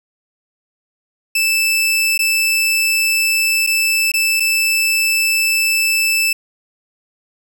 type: tone with dropouts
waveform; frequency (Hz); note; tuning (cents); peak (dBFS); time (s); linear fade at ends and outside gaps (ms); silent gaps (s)
sawtooth; 2637; E7; 0; -10; 1.35-6.33; 5; 2.178-2.19 / 3.666-3.672 / 4.118-4.138 / 4.399-4.403
effects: none